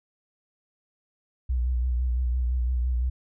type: tone with vibrato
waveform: sine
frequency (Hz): 61.74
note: B1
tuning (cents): 0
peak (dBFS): -22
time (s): 1.49-3.1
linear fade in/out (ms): 10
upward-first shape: sine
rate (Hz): 5.9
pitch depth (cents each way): 53
effects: none